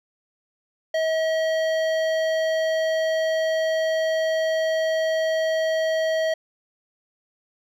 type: tone with hard clipping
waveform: triangle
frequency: 640 Hz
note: D#5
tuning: 49 cents sharp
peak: -22 dBFS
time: 0.94-6.34 s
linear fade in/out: 5 ms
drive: 17 dB
effects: none